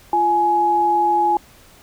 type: tone pair together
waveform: sine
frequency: 345.3 / 839 Hz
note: F4 / G#5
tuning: -20 / +17 cents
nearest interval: octave + minor third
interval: 1537 cents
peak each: -23 / -14 dBFS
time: 0.13-1.37 s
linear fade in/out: 2 ms
effects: pink hiss -48 dBFS RMS until 1.82 s